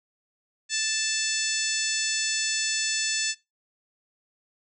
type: harmonic tone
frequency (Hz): 880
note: A5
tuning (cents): 0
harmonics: 2 / 3 / 4 / 5 / 6 / 7 / 8 / 9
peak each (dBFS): -33 / -33 / -33 / -33 / -33 / -33 / -33 / -33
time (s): 0.69-3.35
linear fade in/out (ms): 50
effects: noise-tail reverb RT60 0.2 s tail -19 dB re dry